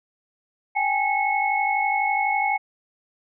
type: tone cluster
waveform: sine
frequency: 790 / 842 / 2191 Hz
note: G5 / G#5 / C#7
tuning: +13 / +24 / -21 cents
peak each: -24 dBFS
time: 0.75-2.58 s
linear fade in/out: 20 ms
effects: none